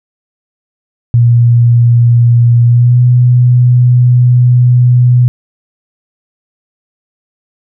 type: tone with pitch glide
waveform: sine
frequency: 118.9 to 123.45 Hz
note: A#2 to B2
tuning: +35 to 0 cents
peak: -3 dBFS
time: 1.14-5.28 s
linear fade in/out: 0 ms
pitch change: +65 cents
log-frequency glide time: 2.65-3 s
effects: none